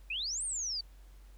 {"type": "exponential two-way sweep", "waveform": "sine", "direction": "up then down", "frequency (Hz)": [2414, 9100, 4491], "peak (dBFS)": -33, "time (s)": [0.1, 0.81], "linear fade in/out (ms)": 5, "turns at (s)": 0.44, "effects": ["added 47 Hz sine -51 dBFS peak until 1.37 s", "pink hiss -66 dBFS RMS until 1.37 s"]}